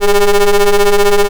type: ring-modulated tone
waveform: 45% pulse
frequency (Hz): 201.3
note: G3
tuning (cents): +46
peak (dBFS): -3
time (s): 0-1.29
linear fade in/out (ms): 50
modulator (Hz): 209
effects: none